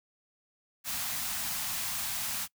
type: band-stop noise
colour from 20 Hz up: white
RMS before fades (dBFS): -34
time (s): 0.84-2.48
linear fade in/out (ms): 50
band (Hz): 260 to 640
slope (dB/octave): 48
effects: noise-tail reverb RT60 0.1 s tail -23 dB re dry